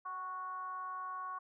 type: tone with frequency modulation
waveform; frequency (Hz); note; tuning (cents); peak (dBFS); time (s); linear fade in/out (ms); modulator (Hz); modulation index
sine; 1109; C#6; 0; -39; 0.05-1.39; 10; 362; 0.51
effects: none